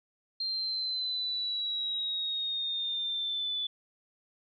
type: exponential sweep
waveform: sine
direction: down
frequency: 4186 to 3467 Hz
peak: -30 dBFS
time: 0.4-3.67 s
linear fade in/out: 5 ms
effects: none